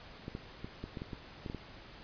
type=clicks; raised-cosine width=3 ms; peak=-27 dBFS; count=10; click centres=0.281 / 0.351 / 0.645 / 0.84 / 0.972 / 1.019 / 1.132 / 1.462 / 1.499 / 1.547 s; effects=pink hiss -52 dBFS RMS until 2.03 s + resampled to 11025 Hz